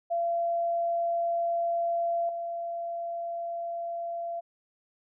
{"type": "tone with level steps", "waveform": "sine", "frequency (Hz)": 682, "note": "F5", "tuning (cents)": -41, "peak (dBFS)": [-25, -31], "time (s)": [0.1, 4.41], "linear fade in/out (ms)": 20, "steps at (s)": 2.29, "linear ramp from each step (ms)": 2, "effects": []}